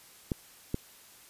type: clicks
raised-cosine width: 3 ms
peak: -16 dBFS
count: 2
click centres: 0.318 / 0.744 s
effects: white hiss -55 dBFS RMS until 1.29 s + resampled to 32000 Hz